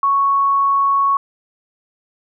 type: tone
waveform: sine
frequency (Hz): 1108.7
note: C#6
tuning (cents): 0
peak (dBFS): -12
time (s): 0.03-1.17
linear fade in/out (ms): 2
effects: none